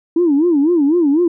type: tone with vibrato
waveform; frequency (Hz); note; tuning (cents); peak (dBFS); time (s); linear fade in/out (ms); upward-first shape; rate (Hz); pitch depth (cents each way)
sine; 313.9; D#4; +15; -9; 0.16-1.28; 5; sine; 4; 220
effects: tanh soft clip ceiling -6 dBFS